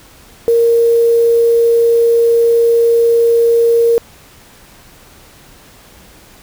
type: tone with quantisation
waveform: sine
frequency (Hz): 465.4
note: A#4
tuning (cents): -3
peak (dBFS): -7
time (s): 0.48-3.98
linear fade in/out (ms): 0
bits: 5
effects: pink hiss -42 dBFS RMS until 6.42 s